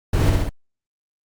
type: noise with echo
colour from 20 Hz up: brown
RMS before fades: -18 dBFS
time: 0.13-0.3 s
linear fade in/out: 5 ms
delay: 64 ms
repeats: 3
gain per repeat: -2 dB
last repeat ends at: 0.492 s
effects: Opus 48 kbps